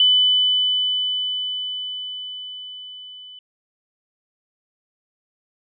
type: tone with level ramp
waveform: sine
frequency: 3000 Hz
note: F#7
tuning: 23 cents sharp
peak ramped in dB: -11 to -38 dBFS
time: 0-3.39 s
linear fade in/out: 2 ms
effects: none